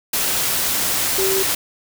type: tone in noise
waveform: sine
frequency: 384.7 Hz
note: G4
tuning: 33 cents flat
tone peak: -19 dBFS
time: 1.18-1.43 s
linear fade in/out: 5 ms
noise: white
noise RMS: -20 dBFS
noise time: 0.13-1.55 s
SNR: -2 dB
effects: none